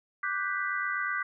sine chord, G major seventh, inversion second, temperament equal, 1174.7 / 1480 / 1568 / 1975.5 Hz, D6 / F#6 / G6 / B6, 0 / 0 / 0 / 0 cents, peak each -34 dBFS, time 0.23-1.23 s, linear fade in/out 5 ms, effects none

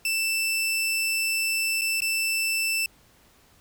sawtooth tone with dropouts, 2660 Hz, E7, 15 cents sharp, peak -20 dBFS, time 0.05-2.86 s, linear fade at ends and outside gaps 2 ms, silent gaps 1.812-1.817 / 2.005-2.019 s, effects pink hiss -58 dBFS RMS until 3.6 s

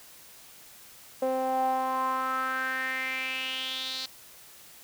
sawtooth tone with band-pass filter sweep, 260.8 Hz, C4, 5 cents flat, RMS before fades -30 dBFS, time 1.22-4.06 s, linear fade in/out 5 ms, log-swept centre 580 to 4300 Hz, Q 5.4, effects white hiss -51 dBFS RMS until 4.83 s

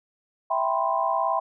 sine chord, C major seventh, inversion first, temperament equal, 659.3 / 784 / 987.8 / 1046.5 Hz, E5 / G5 / B5 / C6, 0 / 0 / 0 / 0 cents, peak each -27 dBFS, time 0.5-1.4 s, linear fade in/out 10 ms, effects none

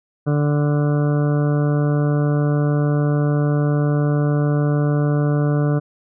harmonic tone, 146.83 Hz, D3, in tune, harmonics 1 / 2 / 3 / 4 / 5 / 7 / 8 / 9 / 10, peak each -16 / -23 / -26 / -28 / -35 / -39 / -36 / -39 / -37 dBFS, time 0.26-5.8 s, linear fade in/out 20 ms, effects none

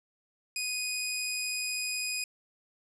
15% pulse tone, 2489 Hz, D#7, in tune, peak -24 dBFS, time 0.56-2.24 s, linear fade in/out 2 ms, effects low-pass 12000 Hz 12 dB/octave

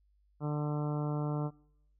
harmonic tone, 148.7 Hz, D3, 22 cents sharp, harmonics 1 / 2 / 3 / 4 / 5 / 6 / 7 / 8 / 9, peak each -32 / -38 / -42 / -44 / -46 / -48 / -49 / -50 / -51 dBFS, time 0.4-1.51 s, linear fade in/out 50 ms, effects noise-tail reverb RT60 0.8 s tail -25 dB re dry + added 50 Hz sine -66 dBFS peak until 1.99 s

